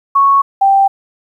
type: tone pair in turn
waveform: sine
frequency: 1107 / 784.6 Hz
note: C#6 / G5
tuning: -3 / +1 cents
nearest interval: tritone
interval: 596 cents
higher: first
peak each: -6 dBFS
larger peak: neither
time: 0.15-0.42 / 0.61-0.88 s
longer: neither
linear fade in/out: 10 ms
effects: 8-bit